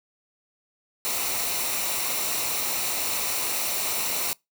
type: noise with comb filter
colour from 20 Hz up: white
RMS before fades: -27 dBFS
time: 1.05-4.33 s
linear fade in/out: 0 ms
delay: 0.61 ms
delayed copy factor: -0.5
effects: noise-tail reverb RT60 0.2 s tail -25 dB re dry